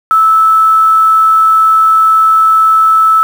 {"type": "tone with quantisation", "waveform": "sine", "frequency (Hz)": 1309, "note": "E6", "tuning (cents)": -13, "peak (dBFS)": -4, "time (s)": [0.11, 3.23], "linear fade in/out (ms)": 0, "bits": 5, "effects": []}